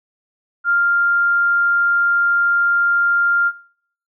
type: tone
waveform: sine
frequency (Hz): 1396.9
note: F6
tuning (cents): 0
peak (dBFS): -13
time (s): 0.64-3.52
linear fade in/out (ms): 50
effects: noise-tail reverb RT60 0.6 s tail -18 dB re dry